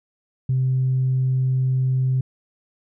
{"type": "tone", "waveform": "sine", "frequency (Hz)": 130, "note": "C3", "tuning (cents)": -11, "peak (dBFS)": -16, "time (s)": [0.49, 2.21], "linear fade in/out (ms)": 5, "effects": ["tanh soft clip ceiling -13 dBFS"]}